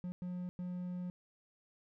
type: tone bursts at uneven times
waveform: triangle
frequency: 179.4 Hz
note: F3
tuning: 47 cents sharp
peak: -36 dBFS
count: 3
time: 0.04-0.12 / 0.22-0.49 / 0.59-1.1 s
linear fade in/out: 0 ms
effects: none